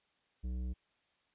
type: tone with tanh clipping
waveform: sine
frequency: 62.2 Hz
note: B1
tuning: 13 cents sharp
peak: -37 dBFS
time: 0.43-0.74 s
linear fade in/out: 20 ms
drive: 11 dB
effects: white hiss -75 dBFS RMS until 1.34 s + resampled to 8000 Hz